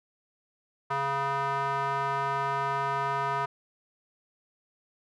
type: tone with band-pass filter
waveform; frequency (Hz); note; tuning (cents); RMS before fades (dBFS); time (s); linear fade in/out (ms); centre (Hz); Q
square; 138.59; C#3; 0; -29; 0.9-3.46; 10; 1100; 3.1
effects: none